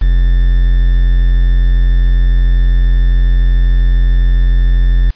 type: tone with quantisation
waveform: triangle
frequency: 43.65 Hz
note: F1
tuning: in tune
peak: -4 dBFS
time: 0.01-5.11 s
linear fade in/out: 10 ms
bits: 5
effects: white hiss -46 dBFS RMS until 5.15 s + resampled to 11025 Hz